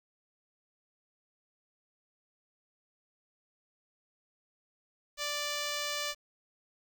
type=tone with notch filter; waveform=5% pulse; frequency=587.3 Hz; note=D5; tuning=in tune; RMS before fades=-35 dBFS; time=5.17-6.15 s; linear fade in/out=50 ms; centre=11000 Hz; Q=0.97; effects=9-bit